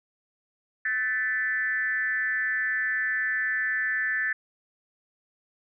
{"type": "tone with frequency modulation", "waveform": "sine", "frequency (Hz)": 1760, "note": "A6", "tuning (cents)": 0, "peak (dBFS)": -24, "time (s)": [0.85, 4.33], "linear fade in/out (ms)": 5, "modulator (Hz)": 232, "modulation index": 0.79, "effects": []}